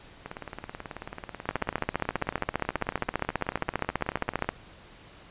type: two click trains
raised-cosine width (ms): 0.5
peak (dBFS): -21 / -10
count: 78 / 46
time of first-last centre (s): 0.26-4.445 / 1.49-4.49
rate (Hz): 18.4 / 15
effects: pink hiss -51 dBFS RMS until 5.3 s + resampled to 8000 Hz